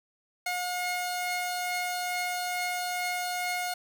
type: tone pair together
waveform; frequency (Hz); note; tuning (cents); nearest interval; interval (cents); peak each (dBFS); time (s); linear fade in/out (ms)
sawtooth; 719.1 / 2155; F#5 / C#7; -50 / -49; octave + perfect fifth; 1901; -27 / -31; 0.46-3.74; 5
effects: 10-bit